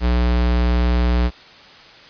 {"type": "tone", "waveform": "square", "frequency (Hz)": 60.3, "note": "B1", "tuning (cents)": -41, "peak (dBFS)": -15, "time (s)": [0, 1.31], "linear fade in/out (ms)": 50, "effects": ["white hiss -43 dBFS RMS until 2.09 s", "resampled to 11025 Hz"]}